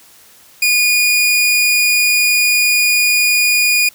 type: tone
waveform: sawtooth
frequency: 2447 Hz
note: D#7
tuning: 29 cents flat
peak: -7 dBFS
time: 0.62-3.89 s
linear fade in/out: 5 ms
effects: white hiss -45 dBFS RMS until 3.94 s